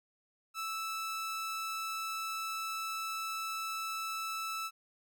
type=tone; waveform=sawtooth; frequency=1315 Hz; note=E6; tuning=5 cents flat; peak=-32 dBFS; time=0.54-4.71 s; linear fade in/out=50 ms; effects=none